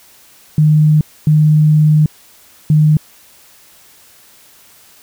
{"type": "tone bursts at uneven times", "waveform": "sine", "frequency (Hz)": 152.9, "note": "D#3", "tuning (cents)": -30, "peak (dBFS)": -6, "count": 3, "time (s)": [[0.58, 1.01], [1.27, 2.06], [2.7, 2.97]], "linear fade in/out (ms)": 2, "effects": ["white hiss -45 dBFS RMS until 5.02 s"]}